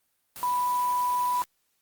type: tone in noise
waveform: sine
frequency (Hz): 987.8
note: B5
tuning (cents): 0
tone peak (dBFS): -23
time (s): 0.43-1.42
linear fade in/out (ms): 0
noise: white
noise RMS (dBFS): -40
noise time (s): 0.36-1.44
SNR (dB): +14
effects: white hiss -73 dBFS RMS until 1.81 s + Opus 32 kbps